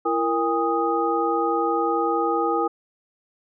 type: tone cluster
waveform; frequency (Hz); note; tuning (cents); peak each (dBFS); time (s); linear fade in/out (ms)
sine; 335.9 / 466.6 / 811 / 1246; E4 / A#4 / G#5 / D#6; +33 / +2 / -41 / +2; -25; 0.05-2.68; 10
effects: none